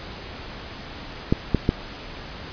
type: clicks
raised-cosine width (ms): 3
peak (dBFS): -4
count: 3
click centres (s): 1.325 / 1.547 / 1.691
effects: pink hiss -37 dBFS RMS until 2.52 s + resampled to 11025 Hz